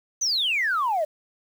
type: exponential sweep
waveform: sine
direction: down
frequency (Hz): 6310 to 587.3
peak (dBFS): -20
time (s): 0.21-1.05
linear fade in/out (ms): 10
effects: tanh soft clip ceiling -16 dBFS + 8-bit